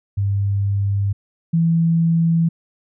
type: tone pair in turn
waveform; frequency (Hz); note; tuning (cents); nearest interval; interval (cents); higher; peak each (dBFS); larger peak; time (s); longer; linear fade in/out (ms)
sine; 99.8 / 165.86; G2 / E3; +32 / +11; major sixth; 879; second; -16 / -13; second; 0.17-1.13 / 1.53-2.49; neither; 10
effects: none